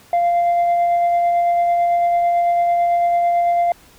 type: tone with tremolo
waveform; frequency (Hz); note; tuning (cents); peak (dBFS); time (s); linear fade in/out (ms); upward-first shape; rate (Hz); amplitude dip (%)
sine; 694; F5; -11; -10; 0.13-3.72; 2; sine; 9; 25
effects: tanh soft clip ceiling -12 dBFS + pink hiss -48 dBFS RMS until 3.98 s